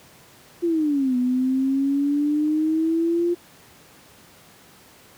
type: exponential two-way sweep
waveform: sine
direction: down then up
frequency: 350 to 247.2 to 350 Hz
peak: -18 dBFS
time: 0.62-3.35 s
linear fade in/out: 20 ms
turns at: 1.17 s
effects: pink hiss -50 dBFS RMS until 5.17 s + high-pass 100 Hz 12 dB/octave